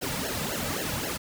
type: noise with flanger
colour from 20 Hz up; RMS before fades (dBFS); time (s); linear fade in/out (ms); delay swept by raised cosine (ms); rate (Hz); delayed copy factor
pink; -31; 0.01-1.18; 20; 0.82 to 2.82; 3.8; -1
effects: none